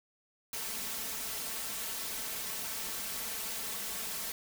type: noise with comb filter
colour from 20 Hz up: white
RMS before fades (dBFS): -38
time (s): 0.53-4.32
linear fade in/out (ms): 2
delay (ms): 4.5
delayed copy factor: +0.6
effects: none